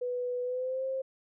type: tone with pitch glide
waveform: sine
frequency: 493.9 to 529.3 Hz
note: B4 to C5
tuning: 0 to +20 cents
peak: -30 dBFS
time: 0.01-1.02 s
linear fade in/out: 10 ms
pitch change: +120 cents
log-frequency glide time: 0.43-0.85 s
effects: none